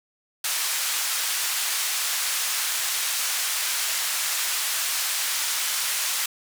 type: band-pass noise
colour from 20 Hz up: white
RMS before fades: -26 dBFS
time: 0.44-6.26 s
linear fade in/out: 5 ms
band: 1100 to 11000 Hz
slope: 12 dB/octave
effects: none